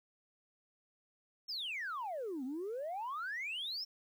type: exponential two-way sweep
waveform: sine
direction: down then up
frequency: 5500 to 246.9 to 5500 Hz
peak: -36 dBFS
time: 1.48-3.85 s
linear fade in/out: 20 ms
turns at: 2.44 s
effects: tanh soft clip ceiling -35 dBFS + 11-bit